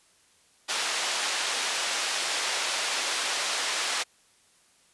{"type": "band-pass noise", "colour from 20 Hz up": "white", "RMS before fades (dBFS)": -29, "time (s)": [0.68, 4.04], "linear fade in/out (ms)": 20, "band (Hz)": [560, 5500], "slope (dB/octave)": 12, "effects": ["white hiss -62 dBFS RMS until 4.93 s", "resampled to 24000 Hz"]}